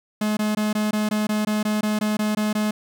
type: tone bursts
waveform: 45% pulse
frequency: 212.5 Hz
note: G#3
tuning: 40 cents sharp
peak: -20 dBFS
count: 14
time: 0.21-2.71 s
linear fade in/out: 5 ms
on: 160 ms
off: 20 ms
effects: none